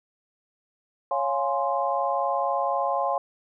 sine chord, Db major seventh, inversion none, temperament equal, 554.4 / 698.5 / 830.6 / 1046.5 Hz, Db5 / F5 / Ab5 / C6, 0 / 0 / 0 / 0 cents, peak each -28 dBFS, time 1.11-3.18 s, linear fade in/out 2 ms, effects none

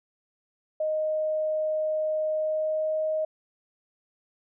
sine tone with pitch glide, 621 to 625.3 Hz, D#5 to D#5, -3 to +8 cents, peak -24 dBFS, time 0.8-3.25 s, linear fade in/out 5 ms, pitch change +11 cents, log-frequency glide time 2.32-3.03 s, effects none

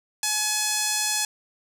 sawtooth tone with band-pass filter, 849 Hz, G#5, 38 cents sharp, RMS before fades -25 dBFS, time 0.23-1.25 s, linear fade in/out 2 ms, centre 7300 Hz, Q 1.2, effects none

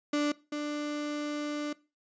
35% pulse tone pair in turn, 293.7 / 295.7 Hz, D4 / D4, 0 / +12 cents, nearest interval unison, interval 12 cents, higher second, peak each -24 / -30 dBFS, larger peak first, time 0.13-0.32 / 0.52-1.73 s, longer second, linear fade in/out 5 ms, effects noise-tail reverb RT60 0.3 s tail -20 dB re dry + resampled to 16000 Hz

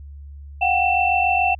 sine tone cluster, 723 / 770 / 2683 Hz, F#5 / G5 / E7, -40 / -31 / +30 cents, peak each -20 dBFS, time 0.61-1.55 s, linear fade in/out 10 ms, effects added 71 Hz sine -35 dBFS peak until 1.59 s

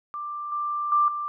sine tone with level steps, 1182 Hz, D6, 11 cents sharp, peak -30 / -25 / -17 / -27 dBFS, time 0.14-1.28 s, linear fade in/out 0 ms, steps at 0.52 / 0.92 / 1.08 s, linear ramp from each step 2 ms, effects none

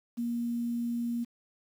sine tone with quantisation, 236.4 Hz, A#3, 24 cents sharp, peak -29 dBFS, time 0.17-1.25 s, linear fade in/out 20 ms, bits 9, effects none

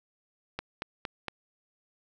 click train, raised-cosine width 0.3 ms, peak -17 dBFS, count 4, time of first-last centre 0.59-1.283 s, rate 4.33 Hz, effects none

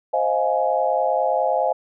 sine chord, F minor seventh, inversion second, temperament just, 523.8 / 628.6 / 698.5 / 838.1 Hz, C5 / Eb5 / F5 / Ab5, +2 / +18 / 0 / +16 cents, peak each -23 dBFS, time 0.13-1.73 s, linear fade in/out 10 ms, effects none

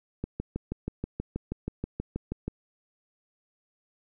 click train, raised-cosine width 3 ms, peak -18 dBFS, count 15, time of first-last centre 0.24-2.48 s, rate 6.25 Hz, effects none

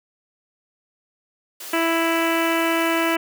white high-pass noise, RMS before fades -35 dBFS, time 1.6-3.16 s, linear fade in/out 5 ms, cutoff 290 Hz, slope 48 dB/octave
harmonic tone, 330.5 Hz, E4, 5 cents sharp, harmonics 1 / 2 / 3 / 4 / 5 / 6 / 7 / 8 / 9, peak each -22 / -25 / -27 / -28 / -29 / -30 / -30 / -31 / -32 dBFS, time 1.73-3.17 s, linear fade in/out 5 ms
effects none

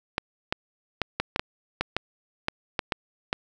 clicks, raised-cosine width 0.3 ms, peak -8 dBFS, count 12, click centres 0.181 / 0.525 / 1.017 / 1.2 / 1.361 / 1.395 / 1.81 / 1.966 / 2.484 / 2.792 / 2.922 / 3.329 s, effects none

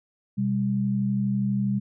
sine tone pair together, 127.8 / 200.1 Hz, C3 / G3, -40 / +36 cents, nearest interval minor sixth, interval 776 cents, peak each -27 / -23 dBFS, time 0.37-1.8 s, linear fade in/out 20 ms, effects none

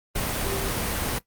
sine tone in noise, 392 Hz, G4, in tune, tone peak -32 dBFS, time 0.45-0.69 s, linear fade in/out 10 ms, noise pink, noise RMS -27 dBFS, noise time 0.15-1.19 s, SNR -8 dB, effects noise-tail reverb RT60 0.1 s tail -17 dB re dry + Opus 32 kbps

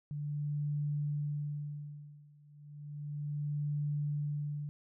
sine tone with tremolo, 146.83 Hz, D3, in tune, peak -31 dBFS, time 0.11-4.69 s, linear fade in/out 0 ms, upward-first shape sine, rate 0.33 Hz, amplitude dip 95%, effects none

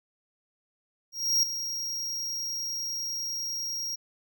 square tone with ADSR envelope, 5610 Hz, F8, 7 cents sharp, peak -20 dBFS, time 1.12-3.96 s, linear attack 310 ms, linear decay 4 ms, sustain -11 dB, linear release 14 ms, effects none

